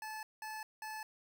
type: tone bursts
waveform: 25% pulse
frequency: 867 Hz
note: A5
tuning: 26 cents flat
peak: -38 dBFS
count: 3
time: 0.02-1.03 s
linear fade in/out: 2 ms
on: 210 ms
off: 190 ms
effects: none